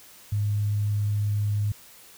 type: tone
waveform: sine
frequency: 103.7 Hz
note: G#2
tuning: 2 cents flat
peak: -22 dBFS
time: 0.32-1.72 s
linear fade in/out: 5 ms
effects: white hiss -50 dBFS RMS until 2.17 s